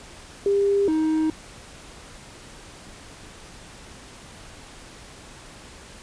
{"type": "tone pair in turn", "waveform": ["sine", "triangle"], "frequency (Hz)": [400, 314.4], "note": ["G4", "D#4"], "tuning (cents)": [35, 18], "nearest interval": "major third", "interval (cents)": 417, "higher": "first", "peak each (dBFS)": [-17, -17], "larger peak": "neither", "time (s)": [[0.46, 0.88], [0.88, 1.3]], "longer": "neither", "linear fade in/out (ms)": 2, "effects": ["pink hiss -44 dBFS RMS until 6.02 s", "resampled to 22050 Hz"]}